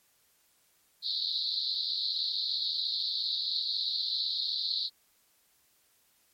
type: band-pass noise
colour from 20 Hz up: pink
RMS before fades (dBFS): -32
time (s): 1.02-4.9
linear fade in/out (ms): 50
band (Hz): 3800 to 4500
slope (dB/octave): 96
effects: white hiss -68 dBFS RMS until 6.33 s + MP3 64 kbps